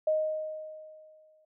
sine tone with exponential decay, 622.3 Hz, D#5, in tune, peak -22 dBFS, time 0.07-1.45 s, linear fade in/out 5 ms, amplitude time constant 300 ms, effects none

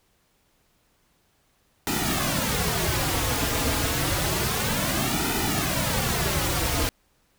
pink noise with flanger, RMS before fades -25 dBFS, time 1.87-6.89 s, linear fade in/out 0 ms, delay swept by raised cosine 1.8 to 5.4 ms, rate 0.29 Hz, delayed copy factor -0.75, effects pink hiss -66 dBFS RMS until 7.38 s

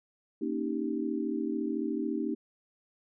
sine chord, Eb dominant seventh, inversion second, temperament equal, 233.1 / 277.2 / 311.1 / 392 Hz, Bb3 / Db4 / Eb4 / G4, 0 / 0 / 0 / 0 cents, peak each -35 / -35 / -33 / -37 dBFS, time 0.41-2.35 s, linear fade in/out 10 ms, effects none

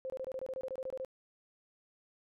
sine tone bursts, 523.3 Hz, C5, in tune, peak -36 dBFS, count 14, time 0.05-1.048 s, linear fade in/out 0 ms, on 49 ms, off 24 ms, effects none

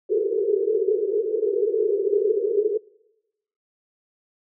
pink band-pass noise, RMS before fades -22 dBFS, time 0.09-2.78 s, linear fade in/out 10 ms, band 390 to 450 Hz, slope 96 dB/octave, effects noise-tail reverb RT60 0.9 s tail -23 dB re dry

